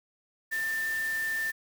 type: tone in noise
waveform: sine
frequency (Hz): 1787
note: A6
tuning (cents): +26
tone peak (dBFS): -28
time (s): 0.51-1.52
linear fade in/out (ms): 20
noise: white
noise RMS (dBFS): -42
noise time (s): 0.51-1.52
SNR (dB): +11
effects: none